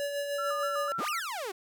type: tone with tremolo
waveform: square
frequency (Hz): 571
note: D5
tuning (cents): -49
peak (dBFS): -30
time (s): 0-0.92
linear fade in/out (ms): 0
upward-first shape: sine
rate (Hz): 6.6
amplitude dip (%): 40
type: tone with vibrato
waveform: sine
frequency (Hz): 1283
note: E6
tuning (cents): -47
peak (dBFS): -31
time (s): 0.38-1.2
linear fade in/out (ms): 10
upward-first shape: square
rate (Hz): 4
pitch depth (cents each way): 93
type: exponential two-way sweep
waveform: sawtooth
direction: up then down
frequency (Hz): 128.1 to 3017 to 353.7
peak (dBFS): -30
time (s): 0.98-1.52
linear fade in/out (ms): 10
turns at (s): 1.09
effects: 11-bit